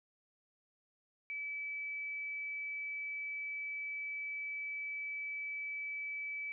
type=tone; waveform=sine; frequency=2300 Hz; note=D7; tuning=37 cents flat; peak=-38 dBFS; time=1.3-6.52 s; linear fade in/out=0 ms; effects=none